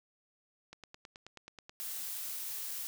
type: click train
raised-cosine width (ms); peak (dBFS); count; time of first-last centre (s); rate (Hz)
0.2; -31; 11; 0.73-1.802; 9.33
type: noise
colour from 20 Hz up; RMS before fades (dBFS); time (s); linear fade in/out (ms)
blue; -40; 1.8-2.87; 0
effects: none